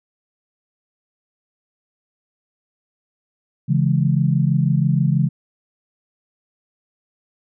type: chord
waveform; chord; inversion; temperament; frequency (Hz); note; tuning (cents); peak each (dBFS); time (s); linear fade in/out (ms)
sine; C# minor; none; equal; 138.59 / 164.81 / 207.7; C#3 / E3 / G#3; 0 / 0 / 0; -17 / -18 / -23; 3.68-5.29; 20
effects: none